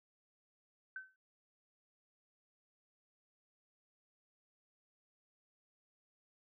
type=tone with exponential decay; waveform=sine; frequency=1530 Hz; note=G6; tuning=42 cents flat; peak=-39 dBFS; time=0.96-1.16 s; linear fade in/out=2 ms; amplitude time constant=42 ms; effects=none